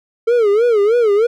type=tone with vibrato; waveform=triangle; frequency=441.9 Hz; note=A4; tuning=7 cents sharp; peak=-8 dBFS; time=0.27-1.27 s; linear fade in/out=10 ms; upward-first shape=sine; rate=3.2 Hz; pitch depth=170 cents each way; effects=none